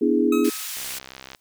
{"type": "chord", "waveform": "sine", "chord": "E dominant seventh", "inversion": "second", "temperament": "equal", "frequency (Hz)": [246.9, 293.7, 329.6, 415.3], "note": ["B3", "D4", "E4", "G#4"], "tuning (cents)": [0, 0, 0, 0], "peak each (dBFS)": -22, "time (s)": [0.01, 0.5], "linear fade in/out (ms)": 10}
{"type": "tone with exponential decay", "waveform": "25% pulse", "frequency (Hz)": 1277, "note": "D#6", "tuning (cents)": 45, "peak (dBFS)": -22, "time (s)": [0.32, 0.88], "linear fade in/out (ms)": 5, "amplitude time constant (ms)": 120}
{"type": "band-pass noise", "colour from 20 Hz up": "white", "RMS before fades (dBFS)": -32, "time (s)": [0.44, 0.99], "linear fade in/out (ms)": 10, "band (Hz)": [1600, 16000], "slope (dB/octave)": 12}
{"type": "click train", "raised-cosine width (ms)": 0.2, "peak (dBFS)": -20, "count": 39, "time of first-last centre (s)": [0.77, 1.348], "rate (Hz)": 65.7}
{"effects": ["white hiss -67 dBFS RMS until 1.4 s"]}